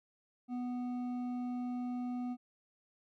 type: tone with hard clipping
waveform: sine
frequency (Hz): 246.9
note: B3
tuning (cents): 0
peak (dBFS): -37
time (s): 0.48-2.37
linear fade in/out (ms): 50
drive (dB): 7
effects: none